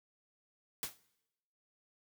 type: noise with exponential decay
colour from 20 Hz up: white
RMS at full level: -34 dBFS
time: 0.83-0.98 s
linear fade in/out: 1 ms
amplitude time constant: 31 ms
effects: noise-tail reverb RT60 0.9 s tail -21 dB re dry